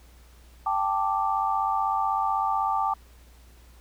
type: chord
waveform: sine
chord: G suspended second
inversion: none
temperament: equal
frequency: 784 / 880 / 1174.7 Hz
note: G5 / A5 / D6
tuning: 0 / 0 / 0 cents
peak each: -27 dBFS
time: 0.66-2.94 s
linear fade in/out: 5 ms
effects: added 60 Hz sine -50 dBFS peak until 3.8 s + pink hiss -58 dBFS RMS until 3.8 s